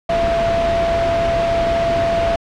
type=tone in noise; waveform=sine; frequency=674 Hz; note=E5; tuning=38 cents sharp; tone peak=-15 dBFS; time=0.09-2.36 s; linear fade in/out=5 ms; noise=pink; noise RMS=-22 dBFS; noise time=0.09-2.36 s; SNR=+4 dB; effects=low-pass 3000 Hz 12 dB/octave